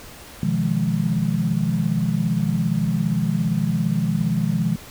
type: chord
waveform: sine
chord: F half-diminished seventh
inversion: second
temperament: just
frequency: 125.72 / 157.15 / 174.61 / 209.5 Hz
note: Cb3 / Eb3 / F3 / Ab3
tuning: +31 / +18 / 0 / +15 cents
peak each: -26 / -23 / -23 / -24 dBFS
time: 0.43-4.76 s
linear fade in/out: 2 ms
effects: pink hiss -41 dBFS RMS until 4.9 s

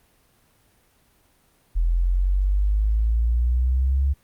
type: exponential sweep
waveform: sine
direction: up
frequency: 41.2 to 69.8 Hz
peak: -17 dBFS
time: 1.75-4.14 s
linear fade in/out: 20 ms
effects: pink hiss -61 dBFS RMS until 4.23 s + Opus 32 kbps

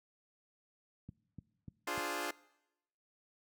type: click train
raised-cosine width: 5 ms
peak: -32 dBFS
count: 4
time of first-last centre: 1.09-1.978 s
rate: 3.38 Hz
type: chord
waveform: 10% pulse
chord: D half-diminished seventh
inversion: none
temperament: equal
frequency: 293.7 / 349.2 / 415.3 / 523.3 Hz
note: D4 / F4 / Ab4 / C5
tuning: 0 / 0 / 0 / 0 cents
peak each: -33 / -32 / -34 / -36 dBFS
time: 1.87-2.31 s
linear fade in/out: 5 ms
effects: noise-tail reverb RT60 0.9 s tail -22 dB re dry + high-pass 100 Hz 12 dB/octave

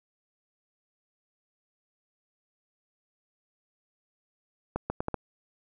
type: accelerating click train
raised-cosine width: 1 ms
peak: -15 dBFS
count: 5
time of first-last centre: 4.76-5.143 s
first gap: 140 ms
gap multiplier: 0.75
effects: none

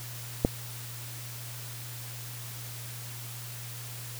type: clicks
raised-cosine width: 2 ms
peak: -8 / -23 dBFS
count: 2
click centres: 0.449 / 0.453 s
effects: added 119 Hz sine -41 dBFS peak until 4.19 s + white hiss -43 dBFS RMS until 4.19 s

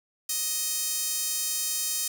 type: tone with high-pass filter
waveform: sawtooth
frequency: 625 Hz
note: D#5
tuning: 8 cents sharp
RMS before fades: -29 dBFS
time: 0.29-2.08 s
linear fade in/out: 5 ms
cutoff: 6900 Hz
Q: 1.1
effects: none

